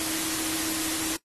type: tone in noise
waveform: sine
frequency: 319.2 Hz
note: D#4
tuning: 44 cents sharp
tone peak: -34 dBFS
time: 0-1.16 s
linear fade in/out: 0 ms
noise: white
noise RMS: -29 dBFS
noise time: 0-1.16 s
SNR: -8 dB
effects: noise-tail reverb RT60 0.1 s tail -18 dB re dry + AAC 32 kbps

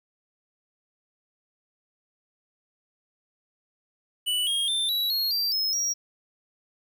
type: tone with pitch steps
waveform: square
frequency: 2965 / 3252 / 3567 / 3912 / 4291 / 4707 / 5162 / 5662 Hz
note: F#7 / G#7 / A7 / B7 / C8 / D8 / E8 / F8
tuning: +3 / -37 / +23 / -17 / +43 / +3 / -37 / +23 cents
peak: -24 dBFS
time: 4.26-5.94 s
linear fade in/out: 20 ms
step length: 210 ms
effects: 10-bit

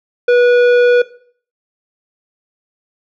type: tone with tanh clipping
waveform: sine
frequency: 487.3 Hz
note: B4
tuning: 23 cents flat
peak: -9 dBFS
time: 0.28-1.02 s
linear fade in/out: 5 ms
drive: 12 dB
effects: noise-tail reverb RT60 0.5 s tail -17 dB re dry

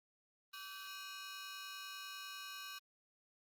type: ring-modulated tone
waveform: 15% pulse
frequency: 1350 Hz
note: E6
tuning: 41 cents sharp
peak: -37 dBFS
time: 0.53-2.79 s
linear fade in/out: 10 ms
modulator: 200 Hz
effects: Opus 32 kbps

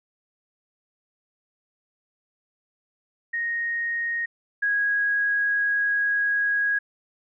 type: tone pair in turn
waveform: sine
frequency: 1864.7 / 1651.7 Hz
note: A#6 / G#6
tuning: 0 / -10 cents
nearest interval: major second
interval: 210 cents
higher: first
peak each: -24 / -20 dBFS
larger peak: second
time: 3.33-4.26 / 4.62-6.79 s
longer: second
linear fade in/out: 10 ms
effects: none

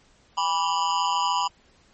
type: tone with amplitude modulation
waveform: square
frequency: 985 Hz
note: B5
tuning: 5 cents flat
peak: -18 dBFS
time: 0.37-1.48 s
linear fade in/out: 10 ms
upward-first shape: sine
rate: 173 Hz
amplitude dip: 95%
effects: pink hiss -59 dBFS RMS until 1.93 s + MP3 32 kbps

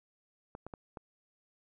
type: clicks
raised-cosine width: 1 ms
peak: -29 dBFS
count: 4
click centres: 0.551 / 0.666 / 0.738 / 0.972 s
effects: none

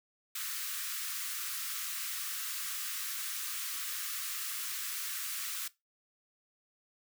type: high-pass noise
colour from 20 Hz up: white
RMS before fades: -38 dBFS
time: 0.35-5.68 s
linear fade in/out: 5 ms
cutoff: 1100 Hz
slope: 96 dB/octave
effects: noise-tail reverb RT60 0.2 s tail -19 dB re dry

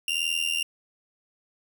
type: tone with amplitude modulation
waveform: 40% pulse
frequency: 2794 Hz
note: F7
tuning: in tune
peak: -20 dBFS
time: 0.08-0.63 s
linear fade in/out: 2 ms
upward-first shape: sine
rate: 81.6 Hz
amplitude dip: 80%
effects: none

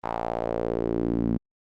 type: tone with band-pass filter sweep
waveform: sawtooth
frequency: 57.4 Hz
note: A#1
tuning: 26 cents flat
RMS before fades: -27 dBFS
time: 0.03-1.38 s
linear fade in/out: 20 ms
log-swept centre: 900 to 230 Hz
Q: 2.8
effects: Opus 24 kbps

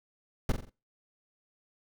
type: noise with echo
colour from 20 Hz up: brown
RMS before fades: -25 dBFS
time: 0.49-0.52 s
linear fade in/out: 2 ms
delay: 44 ms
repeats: 4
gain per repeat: -7 dB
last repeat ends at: 0.696 s
effects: noise-tail reverb RT60 0.3 s tail -21 dB re dry

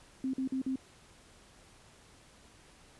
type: tone bursts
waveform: sine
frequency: 262.9 Hz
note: C4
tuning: 8 cents sharp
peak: -30 dBFS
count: 4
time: 0.24-0.758 s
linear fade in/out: 2 ms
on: 95 ms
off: 46 ms
effects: pink hiss -59 dBFS RMS until 2.99 s + resampled to 24000 Hz

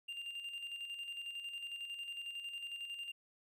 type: tone with tremolo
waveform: triangle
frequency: 2794 Hz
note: F7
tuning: in tune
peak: -39 dBFS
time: 0.08-3.12 s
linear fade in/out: 10 ms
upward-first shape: square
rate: 11 Hz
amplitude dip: 45%
effects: none

